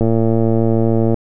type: click train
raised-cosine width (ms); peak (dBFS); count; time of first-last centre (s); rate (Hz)
2; -3; 129; 0.01-1.143; 113
effects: none